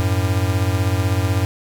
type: beating tone pair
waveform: square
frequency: 92 / 108 Hz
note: F#2 / A2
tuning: -9 / -32 cents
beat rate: 16 Hz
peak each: -19 / -21 dBFS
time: 0-1.45 s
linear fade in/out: 0 ms
effects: none